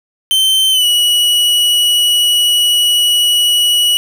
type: tone with pitch glide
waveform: 45% pulse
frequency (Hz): 3100 to 2928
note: G7 to F#7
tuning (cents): -20 to -19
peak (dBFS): -9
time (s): 0.31-3.97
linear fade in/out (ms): 0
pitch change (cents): -99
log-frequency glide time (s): 0.71-0.86
effects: none